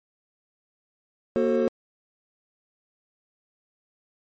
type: tone cluster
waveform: triangle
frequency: 235.3 / 368.8 / 443.2 / 535 Hz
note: A#3 / F#4 / A4 / C5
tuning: +16 / -6 / +13 / +38 cents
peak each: -23 dBFS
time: 1.36-1.68 s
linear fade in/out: 0 ms
effects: tanh soft clip ceiling -10 dBFS + MP3 32 kbps